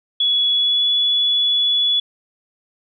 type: tone with pitch glide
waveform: sine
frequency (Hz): 3384 to 3413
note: G#7 to G#7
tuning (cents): +32 to +47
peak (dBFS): -14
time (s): 0.2-2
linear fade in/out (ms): 5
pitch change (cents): +15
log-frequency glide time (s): 0.53-0.86
effects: none